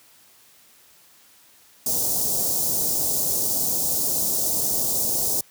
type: band-stop noise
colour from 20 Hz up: white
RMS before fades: -23 dBFS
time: 1.86-5.41 s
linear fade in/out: 5 ms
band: 730 to 5400 Hz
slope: 24 dB/octave
effects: white hiss -54 dBFS RMS until 5.5 s + high-pass 60 Hz 12 dB/octave